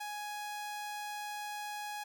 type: tone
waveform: sawtooth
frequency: 833 Hz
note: G#5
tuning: 5 cents sharp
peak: -35 dBFS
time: 0-2.04 s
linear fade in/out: 10 ms
effects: none